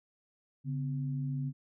sine tone pair together, 140.9 / 254.3 Hz, C#3 / C4, +29 / -49 cents, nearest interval minor seventh, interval 1022 cents, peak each -32 / -40 dBFS, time 0.64-1.53 s, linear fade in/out 50 ms, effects none

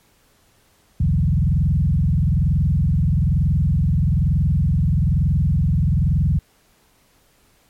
sine tone with frequency modulation, 112.3 Hz, A2, 36 cents sharp, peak -14 dBFS, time 1-6.39 s, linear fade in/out 5 ms, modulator 21.1 Hz, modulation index 2.7, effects pink hiss -58 dBFS RMS until 7.69 s + MP3 64 kbps

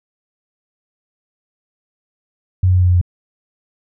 sine tone with pitch steps, 92.3 / 91.56 / 90.82 / 90.09 / 89.36 / 88.64 Hz, F#2 / F#2 / F#2 / F#2 / F2 / F2, -4 / -18 / -32 / -46 / +40 / +26 cents, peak -9 dBFS, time 2.63-3.014 s, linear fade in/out 5 ms, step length 64 ms, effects none

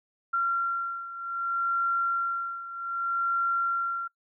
sine beating tone pair, 1373 / 1373.64 Hz, F6 / F6, -30 / -29 cents, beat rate 0.64 Hz, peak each -27 / -31 dBFS, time 0.33-4.08 s, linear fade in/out 10 ms, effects noise-tail reverb RT60 0.1 s tail -23 dB re dry

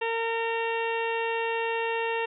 harmonic tone, 457.4 Hz, A#4, 33 cents flat, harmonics 1 / 2 / 3 / 4 / 5 / 6 / 7 / 8, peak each -29 / -31 / -43 / -35 / -42 / -34 / -46 / -47 dBFS, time 0.01-2.26 s, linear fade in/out 10 ms, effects none

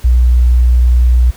sine tone, 61 Hz, B1, 21 cents flat, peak -5 dBFS, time 0.04-1.31 s, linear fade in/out 10 ms, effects pink hiss -39 dBFS RMS until 1.36 s

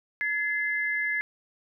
sine tone pair together, 1706.1 / 2065 Hz, G#6 / C7, +46 / -23 cents, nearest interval minor third, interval 331 cents, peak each -28 dBFS, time 0.21-1.21 s, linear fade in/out 0 ms, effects none

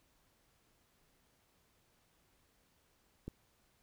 click, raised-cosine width 3 ms, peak -29 dBFS, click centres 3.28 s, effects pink hiss -73 dBFS RMS until 3.82 s

